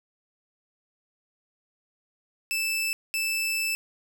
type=tone bursts at uneven times; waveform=sawtooth; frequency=2637 Hz; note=E7; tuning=in tune; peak=-22 dBFS; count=2; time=2.51-2.93 / 3.14-3.75 s; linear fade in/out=0 ms; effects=none